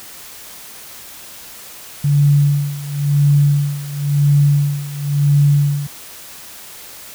sine tone with tremolo, 143.8 Hz, D3, 36 cents flat, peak -8 dBFS, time 2.04-5.87 s, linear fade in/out 5 ms, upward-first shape sine, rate 0.96 Hz, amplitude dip 85%, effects white hiss -36 dBFS RMS until 7.14 s

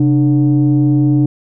sine tone pair together, 133.4 / 299.2 Hz, C3 / D4, +34 / +32 cents, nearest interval octave + major second, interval 1398 cents, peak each -10 dBFS, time 0-1.26 s, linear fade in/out 5 ms, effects tanh soft clip ceiling -4 dBFS

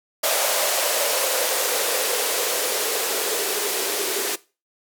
violet noise with band-pass filter sweep, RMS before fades -23 dBFS, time 0.23-4.36 s, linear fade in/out 10 ms, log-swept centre 590 to 380 Hz, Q 5.2, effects noise-tail reverb RT60 0.3 s tail -19 dB re dry

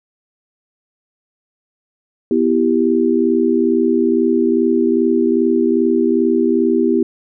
sine chord, E minor, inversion second, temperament equal, 246.9 / 329.6 / 392 Hz, B3 / E4 / G4, 0 / 0 / 0 cents, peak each -16 dBFS, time 2.31-7.03 s, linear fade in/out 2 ms, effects none

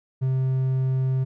triangle tone, 131.1 Hz, C3, 4 cents sharp, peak -18 dBFS, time 0.21-1.25 s, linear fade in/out 20 ms, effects none

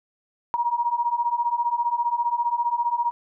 sine beating tone pair, 941 / 956 Hz, A#5 / A#5, +16 / +43 cents, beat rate 15 Hz, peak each -25 / -23 dBFS, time 0.54-3.11 s, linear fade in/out 0 ms, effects none

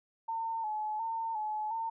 sine tone with vibrato, 880 Hz, A5, in tune, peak -32 dBFS, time 0.28-1.9 s, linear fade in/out 10 ms, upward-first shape square, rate 1.4 Hz, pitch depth 50 cents each way, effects none

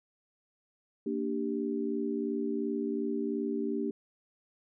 sine chord, G minor, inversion first, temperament equal with one note detuned, 230.9 / 293.7 / 392 Hz, Bb3 / D4 / G4, -16 / 0 / 0 cents, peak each -34 dBFS, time 1.06-3.91 s, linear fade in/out 5 ms, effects none

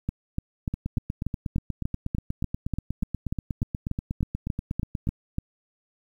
two click trains, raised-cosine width 5 ms, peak -16 / -14 dBFS, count 37 / 19, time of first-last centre 0.74-5.072 / 0.09-5.384 s, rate 8.31 / 3.4 Hz, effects 9-bit

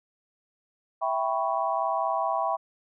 sine chord, C# half-diminished seventh, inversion first, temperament equal, 659.3 / 784 / 987.8 / 1108.7 Hz, E5 / G5 / B5 / C#6, 0 / 0 / 0 / 0 cents, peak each -29 / -29 / -30 / -31 dBFS, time 1.01-2.57 s, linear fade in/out 20 ms, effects none

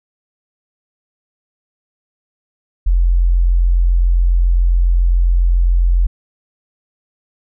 sine tone, 43.65 Hz, F1, in tune, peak -9 dBFS, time 2.86-6.07 s, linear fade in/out 10 ms, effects none

